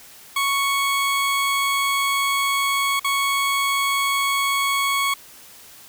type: tone with dropouts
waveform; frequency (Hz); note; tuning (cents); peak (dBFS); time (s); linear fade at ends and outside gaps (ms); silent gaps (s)
20% pulse; 1108.7; C#6; 0; -14; 0.36-5.14; 5; 2.996-3.044
effects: white hiss -45 dBFS RMS until 5.88 s